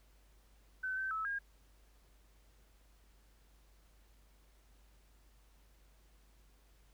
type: tone with pitch steps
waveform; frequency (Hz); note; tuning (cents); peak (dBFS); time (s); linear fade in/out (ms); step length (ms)
sine; 1522 / 1545 / 1302 / 1622; F#6 / G6 / E6 / G#6; +48 / -26 / -22 / -41; -35; 0.83-1.39; 10; 140
effects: added 50 Hz sine -63 dBFS peak until 6.93 s + pink hiss -71 dBFS RMS until 6.93 s